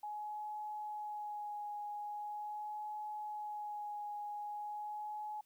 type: tone with vibrato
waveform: sine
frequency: 838 Hz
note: G#5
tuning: 15 cents sharp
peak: -40 dBFS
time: 0.03-5.41 s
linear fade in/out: 5 ms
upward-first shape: sine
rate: 0.42 Hz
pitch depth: 16 cents each way
effects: white hiss -75 dBFS RMS until 5.45 s